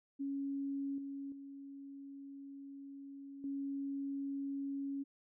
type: tone with level steps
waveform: sine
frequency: 277.2 Hz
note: C#4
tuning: in tune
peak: -36 / -41 / -47 / -37 dBFS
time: 0.19-5.04 s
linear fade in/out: 20 ms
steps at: 0.98 / 1.32 / 3.44 s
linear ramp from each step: 2 ms
effects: none